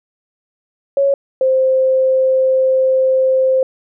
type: tone pair in turn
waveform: sine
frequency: 554.4 / 523.3 Hz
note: C#5 / C5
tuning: 0 / 0 cents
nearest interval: minor second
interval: 100 cents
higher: first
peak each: -10 dBFS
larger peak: neither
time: 0.97-1.14 / 1.41-3.63 s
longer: second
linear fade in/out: 2 ms
effects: none